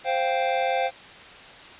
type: chord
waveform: square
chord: C suspended fourth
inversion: none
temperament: equal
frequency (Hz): 523.3 / 698.5 / 784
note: C5 / F5 / G5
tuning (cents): 0 / 0 / 0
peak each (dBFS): -27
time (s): 0.04-0.91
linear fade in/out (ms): 50
effects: white hiss -44 dBFS RMS until 1.79 s + resampled to 8000 Hz